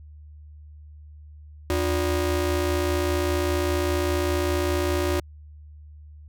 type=ring-modulated tone; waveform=30% pulse; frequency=220 Hz; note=A3; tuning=in tune; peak=-16 dBFS; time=1.7-5.2 s; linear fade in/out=0 ms; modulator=140 Hz; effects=added 75 Hz sine -42 dBFS peak until 6.28 s